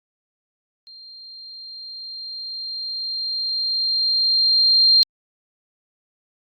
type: tone with level ramp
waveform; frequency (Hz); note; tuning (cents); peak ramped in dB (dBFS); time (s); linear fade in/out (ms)
sine; 4186; C8; 0; -40 to -10; 0.87-5.03; 0
effects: Opus 48 kbps